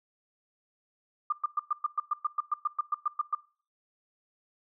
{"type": "tone bursts", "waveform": "sine", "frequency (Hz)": 1197, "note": "D6", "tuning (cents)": 33, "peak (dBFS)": -24, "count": 16, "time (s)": [1.3, 3.35], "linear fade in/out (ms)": 5, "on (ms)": 25, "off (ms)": 110, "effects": ["noise-tail reverb RT60 0.4 s tail -20 dB re dry"]}